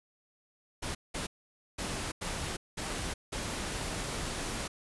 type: noise bursts at uneven times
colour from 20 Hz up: pink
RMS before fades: -36 dBFS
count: 6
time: 0.82-0.95 / 1.14-1.27 / 1.78-2.12 / 2.21-2.57 / 2.77-3.14 / 3.32-4.68 s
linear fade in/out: 10 ms
effects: resampled to 24000 Hz